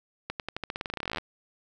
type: accelerating click train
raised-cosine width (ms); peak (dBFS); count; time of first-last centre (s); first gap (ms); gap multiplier
0.3; -16; 23; 0.3-1.183; 98; 0.9
effects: none